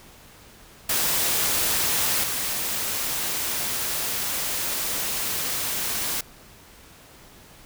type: noise with level steps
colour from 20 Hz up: white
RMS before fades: -23 / -27 dBFS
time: 0.89-6.21 s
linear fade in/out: 5 ms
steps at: 2.23 s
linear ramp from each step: 10 ms
effects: pink hiss -49 dBFS RMS until 7.65 s